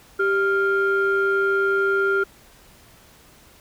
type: tone pair together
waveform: sine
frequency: 392 / 1396.9 Hz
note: G4 / F6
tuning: 0 / 0 cents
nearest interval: octave + minor seventh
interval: 2200 cents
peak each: -19 dBFS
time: 0.19-2.24 s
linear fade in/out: 10 ms
effects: tanh soft clip ceiling -12 dBFS + pink hiss -51 dBFS RMS until 3.6 s